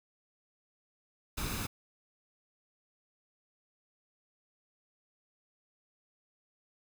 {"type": "noise with comb filter", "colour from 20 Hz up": "pink", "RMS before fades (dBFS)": -36, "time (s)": [1.37, 1.67], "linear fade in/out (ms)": 10, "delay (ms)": 0.79, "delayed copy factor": 0.5, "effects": []}